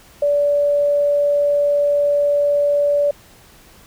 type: tone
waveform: sine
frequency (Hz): 578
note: D5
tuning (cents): -28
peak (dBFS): -13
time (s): 0.22-3.11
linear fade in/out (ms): 5
effects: pink hiss -47 dBFS RMS until 3.86 s